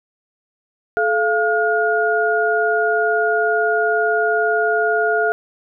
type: tone cluster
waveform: sine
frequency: 432.2 / 690 / 1432 Hz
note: A4 / F5 / F6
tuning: -31 / -21 / +43 cents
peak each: -19 dBFS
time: 0.97-5.32 s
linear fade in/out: 0 ms
effects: none